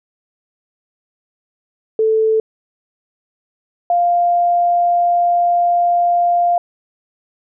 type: tone pair in turn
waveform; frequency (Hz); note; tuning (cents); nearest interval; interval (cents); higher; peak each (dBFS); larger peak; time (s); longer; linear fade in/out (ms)
sine; 440 / 698.5; A4 / F5; 0 / 0; minor sixth; 800; second; -11; neither; 1.99-2.4 / 3.9-6.58; second; 2
effects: none